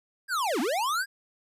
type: linear two-way sweep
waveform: square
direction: down then up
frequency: 1661.2 to 220 to 1661.2 Hz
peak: -26 dBFS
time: 0.28-1.06 s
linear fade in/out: 50 ms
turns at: 0.6 s
effects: resampled to 32000 Hz